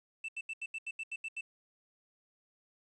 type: tone bursts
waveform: triangle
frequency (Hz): 2658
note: E7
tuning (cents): +14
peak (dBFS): -35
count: 10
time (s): 0.24-1.41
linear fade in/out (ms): 5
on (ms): 45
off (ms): 80
effects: resampled to 22050 Hz + 11-bit